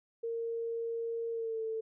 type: tone with pitch glide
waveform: sine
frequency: 460.8 to 444.6 Hz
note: A#4 to A4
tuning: -20 to +18 cents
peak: -33 dBFS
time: 0.23-1.81 s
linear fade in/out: 10 ms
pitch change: -62 cents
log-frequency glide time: 1.31-1.61 s
effects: none